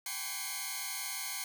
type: tone cluster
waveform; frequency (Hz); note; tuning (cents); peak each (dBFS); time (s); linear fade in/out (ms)
5% pulse; 772 / 817 / 1014 / 1141 / 2154; G5 / G#5 / B5 / C#6 / C7; -27 / -29 / +45 / +50 / +50; -34 / -35 / -33 / -35 / -28; 0.06-1.44; 2
effects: none